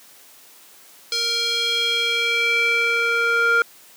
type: tone with band-pass filter sweep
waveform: square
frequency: 466.2 Hz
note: A#4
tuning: in tune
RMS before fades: -20 dBFS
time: 1.12-3.62 s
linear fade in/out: 2 ms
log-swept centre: 4500 to 1500 Hz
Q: 3.4
effects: white hiss -48 dBFS RMS until 3.96 s + high-pass 200 Hz 12 dB/octave